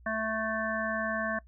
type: harmonic tone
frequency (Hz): 220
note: A3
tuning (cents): 0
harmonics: 1 / 3 / 5 / 7 / 8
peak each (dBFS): -36 / -33 / -37 / -36 / -35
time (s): 0.06-1.39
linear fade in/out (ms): 5
effects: noise-tail reverb RT60 0.1 s tail -22 dB re dry + added 60 Hz sine -52 dBFS peak until 1.47 s